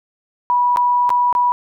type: tone with dropouts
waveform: sine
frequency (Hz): 977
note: B5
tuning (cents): -19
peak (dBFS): -12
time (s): 0.5-1.52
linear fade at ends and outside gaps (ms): 0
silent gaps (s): 0.761-0.771 / 1.093-1.103 / 1.327-1.351
effects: none